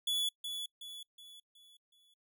45% pulse tone with echo, 3419 Hz, G#7, 50 cents sharp, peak -31 dBFS, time 0.07-0.29 s, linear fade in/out 5 ms, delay 370 ms, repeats 5, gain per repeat -7 dB, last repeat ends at 2.14 s, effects noise-tail reverb RT60 0.1 s tail -25 dB re dry

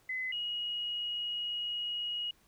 sine tone pair in turn, 2030 / 2894 Hz, B6 / F#7, +47 / -39 cents, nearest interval tritone, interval 614 cents, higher second, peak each -33 / -33 dBFS, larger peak neither, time 0.09-0.32 / 0.32-2.31 s, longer second, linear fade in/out 5 ms, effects pink hiss -67 dBFS RMS until 2.47 s

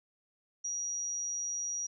sine tone, 5760 Hz, F#8, 47 cents flat, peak -33 dBFS, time 0.64-1.87 s, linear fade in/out 10 ms, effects none

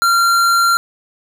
sine tone with hard clipping, 1378 Hz, F6, 24 cents flat, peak -12 dBFS, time 0.02-0.77 s, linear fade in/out 0 ms, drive 16 dB, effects none

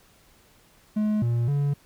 triangle tone with pitch steps, 212.5 / 118.3 / 142.8 Hz, G#3 / A#2 / D3, +40 / +26 / -48 cents, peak -19 dBFS, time 0.96-1.74 s, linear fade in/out 10 ms, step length 260 ms, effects pink hiss -58 dBFS RMS until 1.85 s

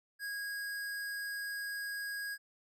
square tone, 1644 Hz, G#6, 18 cents flat, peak -38 dBFS, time 0.19-2.38 s, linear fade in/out 50 ms, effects none

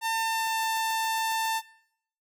sawtooth tone with pitch glide, 901 to 892.7 Hz, A5 to A5, +41 to +25 cents, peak -22 dBFS, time 0.01-1.62 s, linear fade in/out 50 ms, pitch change -16 cents, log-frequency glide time 0.14-0.62 s, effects noise-tail reverb RT60 0.7 s tail -20 dB re dry

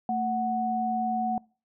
sine tone pair together, 223.8 / 740 Hz, A3 / F#5, +30 / 0 cents, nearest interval octave + major sixth, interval 2070 cents, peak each -30 / -26 dBFS, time 0.09-1.38 s, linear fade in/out 2 ms, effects noise-tail reverb RT60 0.4 s tail -26 dB re dry

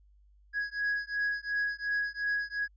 triangle beating tone pair, 1661.2 / 1664 Hz, G#6 / G#6, 0 / +3 cents, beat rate 2.8 Hz, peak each -31 dBFS, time 0.53-2.68 s, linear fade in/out 50 ms, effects added 50 Hz sine -58 dBFS peak until 2.76 s + resampled to 16000 Hz

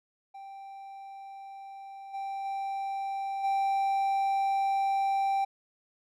triangle tone with level steps, 784 Hz, G5, in tune, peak -40 / -31 / -29 / -23 dBFS, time 0.34-5.45 s, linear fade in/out 10 ms, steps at 2.13 / 2.44 / 3.43 s, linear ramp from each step 20 ms, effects none

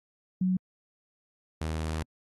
sine / sawtooth tone pair in turn, 185 / 79.1 Hz, F#3 / D#2, 0 / +29 cents, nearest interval octave + minor third, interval 1471 cents, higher first, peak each -23 / -26 dBFS, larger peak first, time 0.41-0.57 / 1.61-2.03 s, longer second, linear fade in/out 5 ms, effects AAC 32 kbps

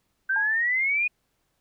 sine exponential sweep, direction up, 1534 to 2485 Hz, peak -21 dBFS, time 0.29-1.08 s, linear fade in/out 10 ms
sine tone with exponential decay, 880 Hz, A5, in tune, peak -28 dBFS, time 0.36-0.7 s, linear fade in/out 2 ms, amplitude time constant 72 ms
effects pink hiss -73 dBFS RMS until 1.6 s

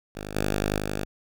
5% pulse tone with level steps, 51 Hz, G#1, 31 cents flat, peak -23 / -13 / -17 dBFS, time 0.15-1.05 s, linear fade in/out 5 ms, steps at 0.36 / 0.79 s, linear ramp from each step 2 ms, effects none

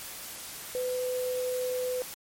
sine tone in noise, 503 Hz, B4, 32 cents sharp, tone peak -28 dBFS, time 0.75-2.02 s, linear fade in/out 0 ms, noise white, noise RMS -41 dBFS, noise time 0-2.14 s, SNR +10 dB, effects MP3 64 kbps

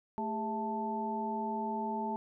harmonic tone with a mistuned harmonic, 220 Hz, A3, in tune, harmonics 1 / 2 / 3 / 4, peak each -37 / -41 / -44 / -35 dBFS, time 0.18-2.16 s, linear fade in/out 0 ms, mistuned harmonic 2, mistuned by -140 cents, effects none

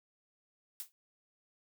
blue noise with exponential decay, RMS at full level -38 dBFS, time 0.8-0.92 s, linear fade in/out 0 ms, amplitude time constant 24 ms, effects none

